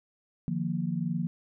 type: chord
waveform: sine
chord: Eb suspended second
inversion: none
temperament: equal with one note detuned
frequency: 152.54 / 174.61 / 233.1 Hz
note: Eb3 / F3 / Bb3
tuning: -34 / 0 / 0 cents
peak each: -33 / -30 / -34 dBFS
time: 0.48-1.27 s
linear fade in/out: 0 ms
effects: none